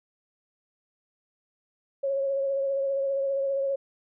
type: tone with vibrato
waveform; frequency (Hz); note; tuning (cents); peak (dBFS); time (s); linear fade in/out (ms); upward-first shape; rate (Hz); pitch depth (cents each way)
sine; 548; C#5; -20; -24; 2.03-3.76; 10; triangle; 15; 31
effects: none